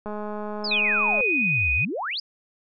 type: click train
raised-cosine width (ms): 1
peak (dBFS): -20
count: 242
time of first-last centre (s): 0.06-1.208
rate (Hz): 210
type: exponential two-way sweep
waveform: sine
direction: down then up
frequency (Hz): 5240 to 62 to 5240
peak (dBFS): -26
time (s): 0.64-2.2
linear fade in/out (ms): 5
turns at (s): 1.74
type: tone with vibrato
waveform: sine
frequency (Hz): 2489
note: D#7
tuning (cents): 0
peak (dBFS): -20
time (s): 0.71-1.85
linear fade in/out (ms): 5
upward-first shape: triangle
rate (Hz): 9.9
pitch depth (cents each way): 9
effects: none